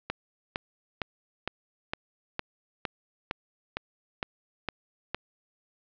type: click train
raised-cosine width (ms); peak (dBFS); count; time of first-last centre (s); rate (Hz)
0.3; -13; 12; 0.1-5.146; 2.18
effects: low-pass 4000 Hz 12 dB/octave